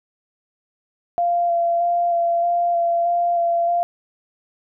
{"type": "tone with vibrato", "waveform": "sine", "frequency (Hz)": 689, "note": "F5", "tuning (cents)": -24, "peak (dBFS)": -16, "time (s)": [1.18, 3.83], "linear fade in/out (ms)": 0, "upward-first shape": "square", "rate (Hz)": 1.6, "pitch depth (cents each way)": 13, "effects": []}